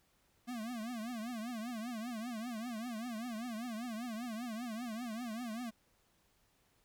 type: tone with vibrato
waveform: square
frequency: 231.6 Hz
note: A#3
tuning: 11 cents flat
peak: -40 dBFS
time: 0.47-5.71 s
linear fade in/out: 20 ms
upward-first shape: triangle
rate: 5.1 Hz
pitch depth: 170 cents each way
effects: pink hiss -73 dBFS RMS until 6.84 s